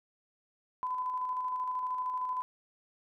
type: tone with tremolo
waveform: sine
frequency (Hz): 1009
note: B5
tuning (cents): +37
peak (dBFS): -30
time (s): 0.83-2.42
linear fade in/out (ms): 0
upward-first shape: square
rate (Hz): 13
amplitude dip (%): 30
effects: none